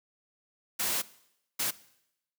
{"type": "noise bursts at uneven times", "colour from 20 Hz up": "white", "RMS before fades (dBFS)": -30, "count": 2, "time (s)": [[0.79, 1.02], [1.59, 1.71]], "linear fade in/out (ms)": 10, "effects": ["noise-tail reverb RT60 0.8 s tail -19 dB re dry", "high-pass 100 Hz 12 dB/octave"]}